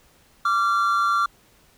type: tone pair together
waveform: triangle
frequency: 1167 / 1375.8 Hz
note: D6 / F6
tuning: -11 / -26 cents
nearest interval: minor third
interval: 285 cents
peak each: -19 dBFS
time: 0.45-1.26 s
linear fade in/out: 5 ms
effects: pink hiss -57 dBFS RMS until 1.77 s

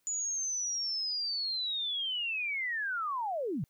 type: linear sweep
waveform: sine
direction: down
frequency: 6960 to 118.7 Hz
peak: -31 dBFS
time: 0.07-3.64 s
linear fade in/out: 0 ms
effects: white hiss -75 dBFS RMS until 3.69 s

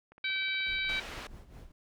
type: click train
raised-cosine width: 0.5 ms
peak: -39 dBFS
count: 17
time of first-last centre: 0.12-1.09 s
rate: 16.5 Hz
type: harmonic tone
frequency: 770 Hz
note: G5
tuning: 31 cents flat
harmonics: 2 / 3 / 4 / 5 / 6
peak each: -38 / -32 / -43 / -36 / -48 dBFS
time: 0.24-1 s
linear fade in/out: 5 ms
type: noise with tremolo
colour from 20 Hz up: brown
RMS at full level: -45 dBFS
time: 0.66-1.72 s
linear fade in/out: 5 ms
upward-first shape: sine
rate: 4.6 Hz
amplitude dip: 70%
type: band-pass noise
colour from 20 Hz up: white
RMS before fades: -44 dBFS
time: 0.89-1.27 s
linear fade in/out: 2 ms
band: 190 to 2800 Hz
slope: 12 dB/octave
effects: none

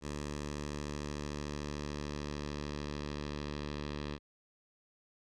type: tone with low-pass filter sweep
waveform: 10% pulse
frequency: 73.42 Hz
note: D2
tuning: in tune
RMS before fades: -40 dBFS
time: 0.01-4.19 s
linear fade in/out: 50 ms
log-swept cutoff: 7400 to 4200 Hz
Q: 1.7
effects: none

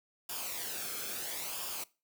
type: noise with flanger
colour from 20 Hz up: white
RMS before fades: -39 dBFS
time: 0.29-1.84 s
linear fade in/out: 5 ms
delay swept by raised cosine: 0.49 to 1.07 ms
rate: 0.74 Hz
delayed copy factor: -0.6
effects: noise-tail reverb RT60 0.3 s tail -21 dB re dry

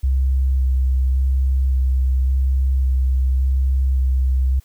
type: tone with vibrato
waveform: sine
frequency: 65.41 Hz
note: C2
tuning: in tune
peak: -14 dBFS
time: 0.03-4.6 s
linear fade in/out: 10 ms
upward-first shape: square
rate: 0.89 Hz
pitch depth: 13 cents each way
effects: white hiss -57 dBFS RMS until 4.64 s

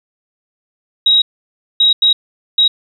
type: tone bursts at uneven times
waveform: sine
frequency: 3817 Hz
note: A#7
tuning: 40 cents sharp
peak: -7 dBFS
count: 4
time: 1.06-1.22 / 1.8-1.93 / 2.02-2.13 / 2.58-2.68 s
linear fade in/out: 5 ms
effects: 8-bit

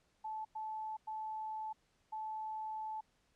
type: tone bursts at uneven times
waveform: sine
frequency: 870 Hz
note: A5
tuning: 20 cents flat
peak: -39 dBFS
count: 4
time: 0.24-0.45 / 0.55-0.97 / 1.07-1.73 / 2.12-3.01 s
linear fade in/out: 10 ms
effects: pink hiss -75 dBFS RMS until 3.35 s + low-pass 8000 Hz 12 dB/octave

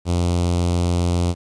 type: tone with notch filter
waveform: sawtooth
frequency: 87.31 Hz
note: F2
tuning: in tune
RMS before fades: -19 dBFS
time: 0.05-1.35 s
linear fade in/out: 50 ms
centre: 1700 Hz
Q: 0.82
effects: resampled to 22050 Hz + 9-bit

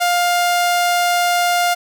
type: tone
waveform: sawtooth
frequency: 704 Hz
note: F5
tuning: 14 cents sharp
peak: -10 dBFS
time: 0-1.75 s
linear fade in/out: 20 ms
effects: none

